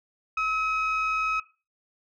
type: tone pair together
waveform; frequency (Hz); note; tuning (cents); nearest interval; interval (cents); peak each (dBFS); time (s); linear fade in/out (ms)
sine; 1288.4 / 2534; E6 / D#7; -40 / +31; octave; 1171; -24 / -26; 0.37-1.4; 5
effects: noise-tail reverb RT60 0.3 s tail -17 dB re dry + tanh soft clip ceiling -20 dBFS